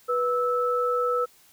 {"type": "tone pair together", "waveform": "sine", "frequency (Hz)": [490.7, 1310], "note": ["B4", "E6"], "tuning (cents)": [-11, -11], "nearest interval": "octave + perfect fourth", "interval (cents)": 1700, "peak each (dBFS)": [-24, -25], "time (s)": [0.08, 1.26], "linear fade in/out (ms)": 20, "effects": ["white hiss -57 dBFS RMS until 1.52 s"]}